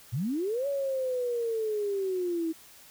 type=linear two-way sweep; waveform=sine; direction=up then down; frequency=102.7 to 567 to 319 Hz; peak=-27 dBFS; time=0.12-2.53 s; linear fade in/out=20 ms; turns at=0.67 s; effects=white hiss -53 dBFS RMS until 2.9 s